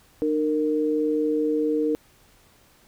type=tone pair together; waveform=sine; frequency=303.2 / 462.3 Hz; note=D#4 / A#4; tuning=-45 / -14 cents; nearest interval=perfect fifth; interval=731 cents; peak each=-23 dBFS; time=0.22-1.95 s; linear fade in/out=0 ms; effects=pink hiss -57 dBFS RMS until 2.87 s